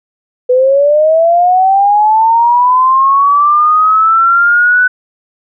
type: linear sweep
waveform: sine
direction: up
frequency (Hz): 493.9 to 1500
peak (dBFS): -5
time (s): 0.49-4.88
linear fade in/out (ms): 10
effects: none